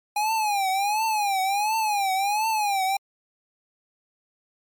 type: tone with vibrato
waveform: square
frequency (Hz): 821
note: G#5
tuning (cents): -20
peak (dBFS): -22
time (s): 0.16-2.97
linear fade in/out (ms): 5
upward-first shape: triangle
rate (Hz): 1.4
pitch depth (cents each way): 160
effects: MP3 96 kbps